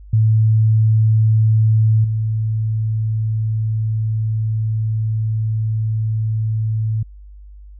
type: tone with level steps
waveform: sine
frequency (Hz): 110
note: A2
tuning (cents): 0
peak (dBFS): -10 / -16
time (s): 0.13-7.03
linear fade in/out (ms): 5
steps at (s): 2.04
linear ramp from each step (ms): 5
effects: added 50 Hz sine -36 dBFS peak until 7.79 s